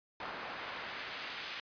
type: noise with band-pass filter sweep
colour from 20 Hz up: pink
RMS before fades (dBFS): -43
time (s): 0.2-1.6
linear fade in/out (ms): 2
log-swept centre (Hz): 1100 to 2900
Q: 0.86
effects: resampled to 11025 Hz